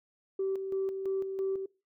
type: tone with tremolo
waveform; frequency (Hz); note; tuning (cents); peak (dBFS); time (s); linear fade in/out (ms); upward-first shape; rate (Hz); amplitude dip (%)
sine; 385.7; G4; -28; -27; 0.39-1.66; 5; square; 3; 50
effects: noise-tail reverb RT60 0.3 s tail -22 dB re dry + tanh soft clip ceiling -24 dBFS